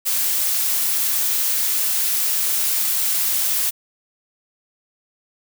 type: noise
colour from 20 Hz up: blue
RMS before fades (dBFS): -20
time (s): 0.05-3.71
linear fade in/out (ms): 20
effects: none